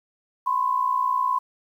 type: tone pair together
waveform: sine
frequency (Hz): 1008 / 1067.9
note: B5 / C6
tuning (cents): +35 / +35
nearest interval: minor second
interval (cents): 100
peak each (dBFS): -22 / -24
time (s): 0.46-1.39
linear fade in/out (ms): 10
effects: 9-bit